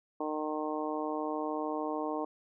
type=harmonic tone; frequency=153.2 Hz; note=D#3; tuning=27 cents flat; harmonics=2 / 3 / 4 / 5 / 6 / 7; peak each=-36 / -38 / -39 / -40 / -41 / -41 dBFS; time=0.2-2.25 s; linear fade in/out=5 ms; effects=none